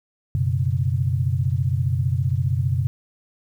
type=chord; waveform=sine; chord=F# suspended fourth; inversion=none; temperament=equal with one note detuned; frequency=91.97 / 123.47 / 138.59 Hz; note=F#2 / B2 / C#3; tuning=-10 / 0 / 0 cents; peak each=-23 / -22 / -24 dBFS; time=0.35-2.87 s; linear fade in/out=0 ms; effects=9-bit